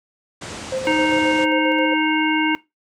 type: low-pass noise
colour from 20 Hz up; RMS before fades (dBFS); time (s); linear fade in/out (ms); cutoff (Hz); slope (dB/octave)
pink; -32; 0.41-1.45; 10; 8900; 48
type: tone with tremolo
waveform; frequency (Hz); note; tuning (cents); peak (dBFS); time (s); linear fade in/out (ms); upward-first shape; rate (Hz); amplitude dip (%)
sine; 523.3; C5; 0; -20; 0.72-1.94; 5; square; 7.5; 50
type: harmonic tone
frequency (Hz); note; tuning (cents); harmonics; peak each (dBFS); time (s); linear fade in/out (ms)
311.1; D#4; 0; 1 / 3 / 5 / 7 / 9; -19 / -23 / -26 / -23 / -26; 0.87-2.55; 0
effects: noise-tail reverb RT60 0.2 s tail -20 dB re dry + high-pass 100 Hz 12 dB/octave